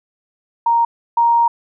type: tone pair in turn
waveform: sine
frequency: 932.3 / 935.8 Hz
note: A#5 / A#5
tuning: 0 / +6 cents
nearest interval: unison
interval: 6 cents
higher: second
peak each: -11 / -10 dBFS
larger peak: second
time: 0.66-0.85 / 1.17-1.48 s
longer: second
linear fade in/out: 5 ms
effects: none